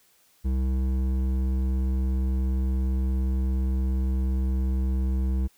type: tone with hard clipping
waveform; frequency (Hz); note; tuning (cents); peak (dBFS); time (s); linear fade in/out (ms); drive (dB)
sine; 64.9; C2; -13; -24; 0.44-5.48; 20; 10
effects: white hiss -62 dBFS RMS until 5.57 s